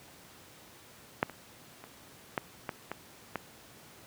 clicks, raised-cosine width 0.5 ms, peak -10 / -28 / -30 / -14 / -18 / -20 / -17 dBFS, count 7, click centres 1.229 / 1.297 / 1.84 / 2.378 / 2.692 / 2.916 / 3.357 s, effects pink hiss -54 dBFS RMS until 4.06 s + high-pass 100 Hz 12 dB/octave

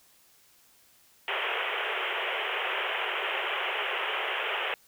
white band-pass noise, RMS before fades -31 dBFS, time 1.28-4.74 s, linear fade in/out 0 ms, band 370 to 3200 Hz, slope 96 dB/octave, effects white hiss -61 dBFS RMS until 4.87 s

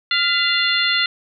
harmonic tone with a mistuned harmonic, 698.5 Hz, F5, in tune, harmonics 2 / 3 / 4 / 5 / 6, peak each -22 / -22 / -22 / -22 / -22 dBFS, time 0.11-1.06 s, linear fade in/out 2 ms, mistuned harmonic 3, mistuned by -60 cents, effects none

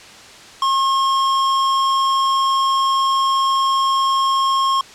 square tone, 1077 Hz, C6, 50 cents sharp, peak -15 dBFS, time 0.62-4.81 s, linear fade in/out 2 ms, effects white hiss -40 dBFS RMS until 4.94 s + low-pass 6000 Hz 12 dB/octave

